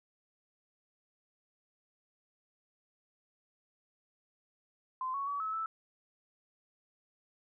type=tone with pitch steps; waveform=sine; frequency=1033 / 1112 / 1138 / 1294 / 1317 Hz; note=C6 / C#6 / C#6 / E6 / E6; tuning=-22 / +5 / +45 / -32 / -2 cents; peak=-33 dBFS; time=5.01-5.66 s; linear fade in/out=2 ms; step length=130 ms; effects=none